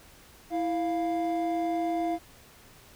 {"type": "tone pair together", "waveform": "triangle", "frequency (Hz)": [329.4, 698], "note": ["E4", "F5"], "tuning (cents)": [-1, -1], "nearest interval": "octave + minor second", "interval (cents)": 1300, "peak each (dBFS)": -27, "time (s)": [0.5, 2.19], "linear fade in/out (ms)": 50, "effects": ["pink hiss -54 dBFS RMS until 2.95 s"]}